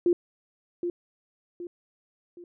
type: tone with echo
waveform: sine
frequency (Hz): 349.2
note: F4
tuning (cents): 0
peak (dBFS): -18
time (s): 0.06-0.13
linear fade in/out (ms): 2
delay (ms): 770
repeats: 3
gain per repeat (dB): -8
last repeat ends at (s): 2.44
effects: none

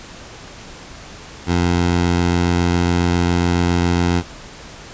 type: tone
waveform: 15% pulse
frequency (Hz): 87.3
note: F2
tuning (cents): 0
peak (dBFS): -8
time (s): 1.46-4.23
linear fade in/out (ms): 50
effects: pink hiss -37 dBFS RMS until 4.93 s + resampled to 16000 Hz

